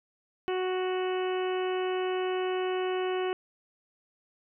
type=harmonic tone; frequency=370 Hz; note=F#4; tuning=in tune; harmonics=1 / 2 / 3 / 4 / 5 / 6 / 7 / 8; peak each=-28 / -36 / -40 / -43 / -45 / -47 / -45 / -43 dBFS; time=0.48-3.33 s; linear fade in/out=0 ms; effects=none